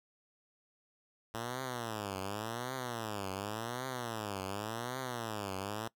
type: tone with vibrato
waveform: 5% pulse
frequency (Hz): 111.5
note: A2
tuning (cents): +23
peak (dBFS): -26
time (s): 1.34-5.88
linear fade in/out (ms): 5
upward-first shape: triangle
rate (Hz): 0.89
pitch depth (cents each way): 300
effects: noise-tail reverb RT60 0.1 s tail -21 dB re dry